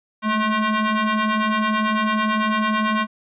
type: ring-modulated tone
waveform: sawtooth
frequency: 429 Hz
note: A4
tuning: 44 cents flat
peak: -11 dBFS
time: 0.22-3.07 s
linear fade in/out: 50 ms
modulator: 648 Hz
effects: resampled to 8000 Hz